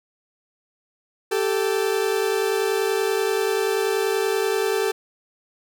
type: tone pair together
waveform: 40% pulse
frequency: 389.6 / 440 Hz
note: G4 / A4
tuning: -11 / 0 cents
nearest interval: major second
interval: 211 cents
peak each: -22 dBFS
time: 1.31-4.92 s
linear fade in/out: 10 ms
effects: none